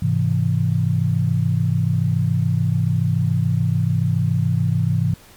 sine chord, Ab augmented, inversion none, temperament equal, 103.83 / 130.81 / 164.81 Hz, Ab2 / C3 / E3, 0 / 0 / 0 cents, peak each -20 dBFS, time 0.02-5.14 s, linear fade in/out 5 ms, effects pink hiss -47 dBFS RMS until 5.36 s + MP3 96 kbps

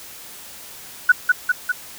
sine tone with echo, 1480 Hz, F#6, in tune, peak -7 dBFS, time 1.09-1.12 s, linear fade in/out 5 ms, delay 200 ms, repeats 3, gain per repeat -3 dB, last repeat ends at 1.72 s, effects white hiss -39 dBFS RMS until 1.98 s

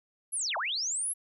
sine linear two-way sweep, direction down then up, 11350 to 592 to 11350 Hz, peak -29 dBFS, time 0.32-1.14 s, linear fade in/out 20 ms, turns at 0.57 s, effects none

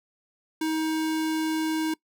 square tone, 316.3 Hz, D#4, 29 cents sharp, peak -25 dBFS, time 0.61-1.94 s, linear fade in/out 5 ms, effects noise-tail reverb RT60 0.1 s tail -23 dB re dry

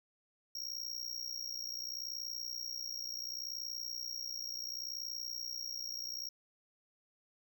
square tone with amplitude modulation, 5588 Hz, F8, in tune, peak -36 dBFS, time 0.55-6.29 s, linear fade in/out 5 ms, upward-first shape sine, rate 60.7 Hz, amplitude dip 85%, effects none

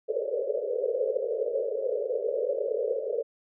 pink band-pass noise, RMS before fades -29 dBFS, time 0.08-3.23 s, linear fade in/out 20 ms, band 420 to 580 Hz, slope 96 dB/octave, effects none

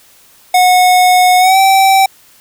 square tone with pitch glide, 730 to 773.4 Hz, F#5 to G5, -24 to -24 cents, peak -6 dBFS, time 0.54-2.06 s, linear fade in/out 5 ms, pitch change +100 cents, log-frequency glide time 1.39-1.58 s, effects white hiss -45 dBFS RMS until 2.4 s

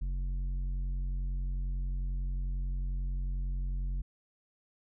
sine tone with tanh clipping, 45.58 Hz, F#1, 25 cents flat, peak -32 dBFS, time 0.01-4.02 s, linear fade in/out 10 ms, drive 8 dB, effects none

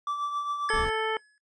triangle tone with tremolo, 1163 Hz, D6, 17 cents flat, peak -24 dBFS, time 0.07-0.85 s, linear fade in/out 2 ms, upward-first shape triangle, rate 7.4 Hz, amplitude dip 55%
square tone with exponential decay, 1696 Hz, G#6, 36 cents sharp, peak -26 dBFS, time 0.69-1.38 s, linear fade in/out 1 ms, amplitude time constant 150 ms
harmonic tone, 440 Hz, A4, in tune, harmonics 1 / 2 / 3 / 4 / 5 / 7, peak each -29 / -32 / -34 / -35 / -36 / -37 dBFS, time 0.7-1.17 s, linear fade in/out 2 ms
brown noise, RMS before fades -33 dBFS, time 0.73-0.9 s, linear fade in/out 10 ms
effects noise-tail reverb RT60 0.1 s tail -21 dB re dry + resampled to 22050 Hz

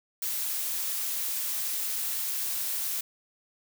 blue noise, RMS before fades -31 dBFS, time 0.22-3.01 s, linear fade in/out 5 ms, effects none

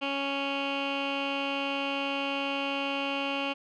15% pulse tone with low-pass filter, 277.4 Hz, C#4, 1 cent sharp, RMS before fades -31 dBFS, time 0.01-3.54 s, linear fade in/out 20 ms, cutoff 2900 Hz, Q 4, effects none

